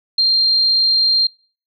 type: tone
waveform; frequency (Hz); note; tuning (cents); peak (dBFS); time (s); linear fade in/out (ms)
sine; 4186; C8; 0; -11; 0.18-1.27; 5
effects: noise-tail reverb RT60 0.4 s tail -25 dB re dry